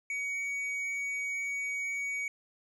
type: tone with tanh clipping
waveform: triangle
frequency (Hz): 2251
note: C#7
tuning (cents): +26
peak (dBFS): -33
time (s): 0.1-2.28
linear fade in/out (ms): 2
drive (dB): 10
effects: none